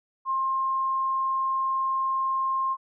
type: tone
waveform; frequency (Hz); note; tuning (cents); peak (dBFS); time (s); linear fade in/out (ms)
sine; 1062; C6; +25; -23; 0.25-2.77; 50
effects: none